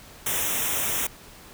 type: band-stop noise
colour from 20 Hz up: white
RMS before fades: -26 dBFS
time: 0.26-1.07 s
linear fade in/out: 5 ms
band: 3700 to 5500 Hz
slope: 96 dB/octave
effects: pink hiss -47 dBFS RMS until 1.53 s